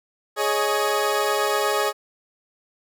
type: chord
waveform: 20% pulse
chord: Ab suspended fourth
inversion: none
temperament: equal with one note detuned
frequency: 417.7 / 554.4 / 622.3 Hz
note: Ab4 / Db5 / Eb5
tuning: +10 / 0 / 0 cents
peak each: -18 / -20 / -22 dBFS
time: 0.36-1.93 s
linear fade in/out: 50 ms
effects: none